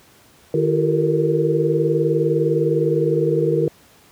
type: tone cluster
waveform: sine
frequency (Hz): 153.7 / 338.4 / 390 / 450.3 / 470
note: D#3 / E4 / G4 / A4 / A#4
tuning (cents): -21 / +45 / -9 / +40 / +14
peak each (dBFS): -21 / -22 / -24 / -23 / -20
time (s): 0.54-3.68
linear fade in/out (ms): 2
effects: pink hiss -51 dBFS RMS until 4.11 s + high-pass 80 Hz 12 dB/octave